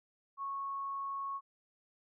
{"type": "tone", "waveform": "sine", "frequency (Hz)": 1102, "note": "C#6", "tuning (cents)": -11, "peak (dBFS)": -36, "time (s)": [0.37, 1.41], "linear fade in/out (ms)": 50, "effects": []}